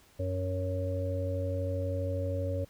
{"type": "harmonic tone", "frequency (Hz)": 92.5, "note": "F#2", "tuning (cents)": 0, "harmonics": [1, 3, 5, 6], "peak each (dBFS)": [-31, -40, -41, -35], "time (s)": [0.19, 2.65], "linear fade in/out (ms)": 10, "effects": ["pink hiss -61 dBFS RMS until 2.69 s"]}